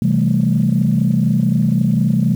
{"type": "chord", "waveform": "sine", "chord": "A minor seventh", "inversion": "first", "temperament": "equal", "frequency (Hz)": [130.81, 164.81, 196, 220], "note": ["C3", "E3", "G3", "A3"], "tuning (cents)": [0, 0, 0, 0], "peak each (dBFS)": -17, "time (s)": [0.02, 2.35], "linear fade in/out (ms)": 2, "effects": ["tanh soft clip ceiling -4 dBFS", "7-bit"]}